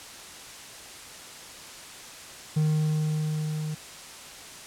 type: tone with level ramp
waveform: triangle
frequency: 154.2 Hz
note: D#3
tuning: 15 cents flat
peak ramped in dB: -18 to -27 dBFS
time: 2.56-3.75 s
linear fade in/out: 10 ms
effects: white hiss -43 dBFS RMS until 4.66 s + low-pass 9000 Hz 12 dB/octave